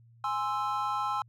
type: chord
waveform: triangle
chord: Ab augmented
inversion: none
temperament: equal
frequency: 830.6 / 1046.5 / 1318.5 Hz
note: Ab5 / C6 / E6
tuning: 0 / 0 / 0 cents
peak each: -31 dBFS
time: 0.24-1.22 s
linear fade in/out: 2 ms
effects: added 116 Hz sine -55 dBFS peak until 1.28 s